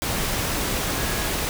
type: tone in noise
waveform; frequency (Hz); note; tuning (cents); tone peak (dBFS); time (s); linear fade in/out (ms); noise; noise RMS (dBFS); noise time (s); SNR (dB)
sine; 1661.2; G#6; 0; -36; 0.95-1.27; 0; pink; -25; 0.02-1.49; -14
effects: none